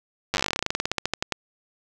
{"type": "slowing click train", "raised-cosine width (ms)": 0.2, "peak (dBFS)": -6, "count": 27, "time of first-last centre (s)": [0.34, 1.323], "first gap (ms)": 9, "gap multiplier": 1.1, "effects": []}